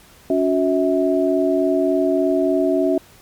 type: tone cluster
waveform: sine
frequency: 282.3 / 365.7 / 647 Hz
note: C#4 / F#4 / E5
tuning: +32 / -20 / -32 cents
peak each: -19 dBFS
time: 0.3-2.98 s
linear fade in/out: 2 ms
effects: pink hiss -48 dBFS RMS until 3.21 s + MP3 96 kbps